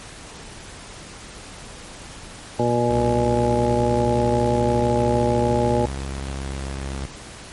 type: harmonic tone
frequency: 119.9 Hz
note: A#2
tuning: 49 cents sharp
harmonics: 1 / 2 / 3 / 4 / 5 / 7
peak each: -24 / -24 / -24 / -24 / -24 / -24 dBFS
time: 2.59-5.86 s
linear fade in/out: 5 ms
type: tone with pitch glide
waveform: sawtooth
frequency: 64.5 to 67.82 Hz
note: C2 to C#2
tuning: -24 to -37 cents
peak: -23 dBFS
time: 2.9-7.06 s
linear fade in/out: 5 ms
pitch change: +87 cents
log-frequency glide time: 3.2-6.22 s
effects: pink hiss -39 dBFS RMS until 7.52 s + MP3 48 kbps